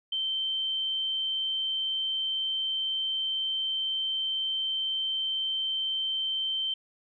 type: tone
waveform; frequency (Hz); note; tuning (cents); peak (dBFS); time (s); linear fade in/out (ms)
sine; 3111; G7; -14; -27; 0.12-6.74; 5
effects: none